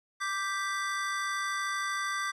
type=chord; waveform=square; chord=G major; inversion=second; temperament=equal; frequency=1174.7 / 1568 / 1975.5 Hz; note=D6 / G6 / B6; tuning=0 / 0 / 0 cents; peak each=-34 / -36 / -37 dBFS; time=0.2-2.32 s; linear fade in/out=20 ms; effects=low-pass 9000 Hz 12 dB/octave